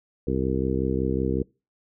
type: harmonic tone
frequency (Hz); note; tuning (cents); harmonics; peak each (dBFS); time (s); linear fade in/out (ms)
65.41; C2; 0; 1 / 2 / 3 / 4 / 5 / 6 / 7; -30 / -30 / -30 / -30 / -30 / -30 / -30; 0.27-1.43; 5
effects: noise-tail reverb RT60 0.3 s tail -25 dB re dry